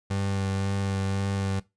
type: tone with vibrato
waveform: 30% pulse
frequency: 97.7 Hz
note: G2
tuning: 5 cents flat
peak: -23 dBFS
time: 0.1-1.6 s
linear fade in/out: 10 ms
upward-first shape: sine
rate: 1.9 Hz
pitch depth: 15 cents each way
effects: noise-tail reverb RT60 0.2 s tail -18 dB re dry + resampled to 22050 Hz